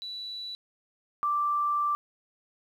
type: tone pair in turn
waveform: sine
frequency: 3951 / 1174.6 Hz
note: B7 / D6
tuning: 0 / 0 cents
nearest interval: octave + major sixth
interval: 2100 cents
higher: first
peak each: -35 / -24 dBFS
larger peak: second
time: 0.02-0.55 / 1.23-1.95 s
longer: second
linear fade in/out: 0 ms
effects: 10-bit